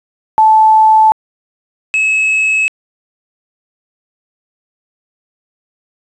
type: tone pair in turn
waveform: sine / triangle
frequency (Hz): 873 / 2582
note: A5 / E7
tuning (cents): -14 / -37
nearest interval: octave + perfect fifth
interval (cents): 1877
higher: second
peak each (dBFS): -4 / -8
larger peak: first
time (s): 0.38-1.12 / 1.94-2.68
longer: neither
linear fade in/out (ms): 0
effects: resampled to 22050 Hz + 7-bit